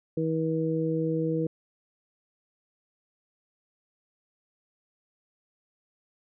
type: harmonic tone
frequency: 160.7 Hz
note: E3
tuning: 44 cents flat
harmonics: 1 / 2 / 3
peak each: -29 / -29 / -29 dBFS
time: 0.17-1.47 s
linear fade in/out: 5 ms
effects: none